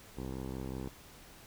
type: tone with low-pass filter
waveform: 10% pulse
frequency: 65.41 Hz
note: C2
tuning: in tune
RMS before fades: -40 dBFS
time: 0.17-0.89 s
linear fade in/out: 5 ms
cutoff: 680 Hz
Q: 1
effects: pink hiss -55 dBFS RMS until 1.46 s